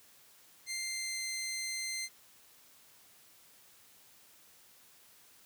15% pulse tone with pitch glide, 2093 to 2080 Hz, C7 to C7, 0 to -11 cents, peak -29 dBFS, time 0.66-2.09 s, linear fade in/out 50 ms, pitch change -11 cents, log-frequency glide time 0.79-1.25 s, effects white hiss -61 dBFS RMS until 5.45 s + high-pass 60 Hz 12 dB/octave

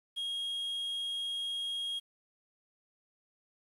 triangle tone, 3268 Hz, G#7, 29 cents flat, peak -32 dBFS, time 0.16-2 s, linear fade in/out 20 ms, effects resampled to 32000 Hz + 10-bit

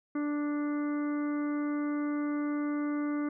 harmonic tone, 293.7 Hz, D4, in tune, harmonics 1 / 2 / 3 / 4 / 5 / 6 / 7, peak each -29 / -43 / -51 / -43 / -47 / -56 / -50 dBFS, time 0.15-3.29 s, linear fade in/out 5 ms, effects none

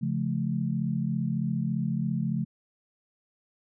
sine chord, Db augmented, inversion none, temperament just, 138.59 / 173.24 / 216.5 Hz, Db3 / F3 / A3, 0 / -14 / -28 cents, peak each -30 dBFS, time 0.01-2.45 s, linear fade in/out 20 ms, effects none

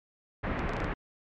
pink low-pass noise, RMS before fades -32 dBFS, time 0.43-0.94 s, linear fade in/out 10 ms, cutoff 2200 Hz, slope 24 dB/octave
clicks, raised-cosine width 0.2 ms, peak -25 dBFS, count 6, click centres 0.593 / 0.693 / 0.735 / 0.767 / 0.803 / 0.844 s
effects MP3 96 kbps

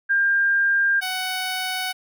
sine / 10% pulse tone pair in turn, 1600 / 745.6 Hz, G6 / F#5, +35 / +13 cents, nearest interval octave + minor second, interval 1322 cents, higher first, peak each -16 dBFS, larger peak neither, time 0.09-1.01 / 1.01-1.93 s, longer neither, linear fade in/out 20 ms, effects none

